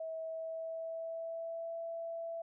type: tone with pitch glide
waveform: sine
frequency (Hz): 646 to 665.7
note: E5 to E5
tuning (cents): -35 to +17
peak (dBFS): -38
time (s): 0-2.42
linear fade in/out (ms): 5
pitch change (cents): +52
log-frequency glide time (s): 0.2-1.76
effects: none